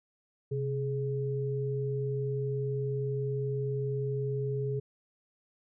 sine tone pair together, 131.49 / 419.4 Hz, C3 / G#4, +9 / +17 cents, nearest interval octave + minor sixth, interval 2008 cents, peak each -31 / -33 dBFS, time 0.51-4.8 s, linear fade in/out 10 ms, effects none

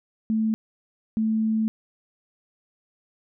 sine tone bursts at uneven times, 220 Hz, A3, in tune, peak -20 dBFS, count 2, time 0.3-0.54 / 1.17-1.68 s, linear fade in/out 0 ms, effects none

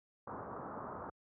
white low-pass noise, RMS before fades -45 dBFS, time 0.27-1.1 s, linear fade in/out 5 ms, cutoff 1300 Hz, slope 48 dB/octave, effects high-pass 80 Hz 12 dB/octave

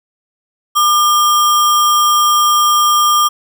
sine tone with sample-and-hold, 1200 Hz, D6, 37 cents sharp, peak -8 dBFS, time 0.75-3.29 s, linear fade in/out 20 ms, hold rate 4410 Hz, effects none

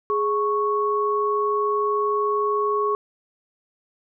sine tone pair together, 416.7 / 1106.7 Hz, G#4 / C#6, +6 / -3 cents, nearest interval octave + perfect fourth, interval 1691 cents, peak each -22 dBFS, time 0.1-2.95 s, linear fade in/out 0 ms, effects none

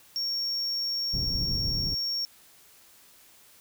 triangle tone, 5520 Hz, F8, 21 cents flat, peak -26 dBFS, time 0.16-2.25 s, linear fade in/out 0 ms
pink low-pass noise, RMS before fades -32 dBFS, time 1.13-1.95 s, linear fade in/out 10 ms, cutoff 190 Hz, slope 12 dB/octave
effects white hiss -56 dBFS RMS until 3.6 s

